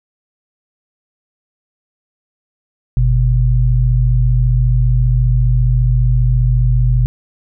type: tone pair together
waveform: sine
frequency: 49.21 / 124 Hz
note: G1 / B2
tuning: +7 / +7 cents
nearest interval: octave + major third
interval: 1600 cents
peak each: -12 dBFS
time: 2.97-7.06 s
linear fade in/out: 0 ms
effects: none